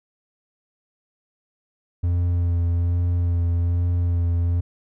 triangle tone with vibrato, 86.6 Hz, F2, 14 cents flat, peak -16 dBFS, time 2.03-4.61 s, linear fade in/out 10 ms, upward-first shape sine, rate 1.2 Hz, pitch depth 19 cents each way, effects none

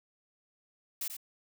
blue noise with echo, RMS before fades -35 dBFS, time 1.01-1.08 s, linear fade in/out 5 ms, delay 88 ms, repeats 1, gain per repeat -7 dB, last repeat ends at 1.168 s, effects none

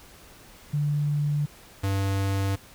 sine / square tone pair in turn, 146.83 / 97.79 Hz, D3 / G2, 0 / -4 cents, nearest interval perfect fifth, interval 704 cents, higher first, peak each -22 / -24 dBFS, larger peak first, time 0.73-1.46 / 1.83-2.56 s, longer neither, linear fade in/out 10 ms, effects pink hiss -50 dBFS RMS until 2.74 s

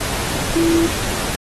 sine tone in noise, 332.4 Hz, E4, 15 cents sharp, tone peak -13 dBFS, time 0.55-0.87 s, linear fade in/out 10 ms, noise pink, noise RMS -23 dBFS, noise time 0-1.36 s, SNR +7 dB, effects AAC 32 kbps

